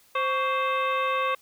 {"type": "harmonic tone with a mistuned harmonic", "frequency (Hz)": 523.3, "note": "C5", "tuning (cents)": 0, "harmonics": [1, 2, 3, 4, 5, 6, 7], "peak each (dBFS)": [-29, -25, -36, -35, -33, -44, -40], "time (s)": [0.15, 1.35], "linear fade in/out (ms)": 5, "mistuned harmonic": 2, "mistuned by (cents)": 120, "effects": ["white hiss -59 dBFS RMS until 1.41 s"]}